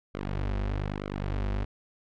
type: tone with flanger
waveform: sawtooth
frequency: 49.55 Hz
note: G1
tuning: 19 cents sharp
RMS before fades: -31 dBFS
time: 0.14-1.65 s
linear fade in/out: 10 ms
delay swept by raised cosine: 1.1 to 6.9 ms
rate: 1.1 Hz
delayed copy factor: -0.95
effects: low-pass 3000 Hz 12 dB/octave